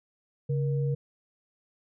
sine tone pair together, 139.88 / 473.1 Hz, C#3 / A#4, +16 / +26 cents, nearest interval octave + major sixth, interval 2110 cents, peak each -25 / -34 dBFS, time 0.49-0.95 s, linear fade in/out 10 ms, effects none

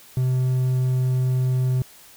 triangle tone, 128.2 Hz, C3, 35 cents flat, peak -16 dBFS, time 0.17-1.82 s, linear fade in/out 2 ms, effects white hiss -48 dBFS RMS until 2.16 s

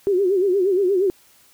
sine tone with vibrato, 380.6 Hz, F#4, 49 cents sharp, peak -15 dBFS, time 0.07-1.1 s, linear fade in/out 0 ms, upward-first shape sine, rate 8.5 Hz, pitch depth 120 cents each way, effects white hiss -54 dBFS RMS until 1.53 s

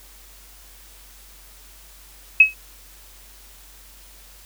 sine tone with exponential decay, 2565 Hz, E7, 48 cents flat, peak -3 dBFS, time 2.4-2.54 s, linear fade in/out 5 ms, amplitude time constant 29 ms, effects added 47 Hz sine -48 dBFS peak until 4.45 s + white hiss -48 dBFS RMS until 4.45 s

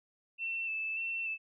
sine tone with vibrato, 2662 Hz, E7, 16 cents sharp, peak -33 dBFS, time 0.38-1.38 s, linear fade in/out 50 ms, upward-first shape square, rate 1.7 Hz, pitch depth 21 cents each way, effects none

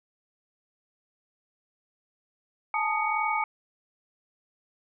sine tone cluster, 850 / 892 / 1239 / 2238 Hz, G#5 / A5 / D#6 / C#7, +40 / +23 / -8 / +16 cents, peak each -30 dBFS, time 2.74-3.44 s, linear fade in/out 2 ms, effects none

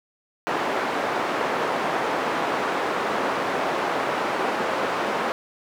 white band-pass noise, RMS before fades -25 dBFS, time 0.47-5.32 s, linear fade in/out 0 ms, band 290 to 1100 Hz, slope 12 dB/octave, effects none

